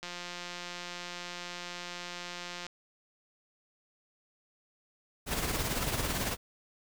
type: click train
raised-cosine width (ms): 0.2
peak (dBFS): -23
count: 465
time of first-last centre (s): 0.03-2.666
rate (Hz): 176
type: noise with tremolo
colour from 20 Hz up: pink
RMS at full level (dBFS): -30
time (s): 5.26-6.37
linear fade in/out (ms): 50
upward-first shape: triangle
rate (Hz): 18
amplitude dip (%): 55
effects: none